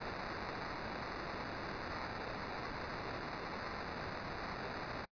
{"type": "noise with sample-and-hold", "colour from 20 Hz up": "white", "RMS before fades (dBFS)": -43, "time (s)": [0, 5.06], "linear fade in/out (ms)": 20, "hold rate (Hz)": 3150, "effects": ["noise-tail reverb RT60 0.1 s tail -24 dB re dry", "resampled to 11025 Hz"]}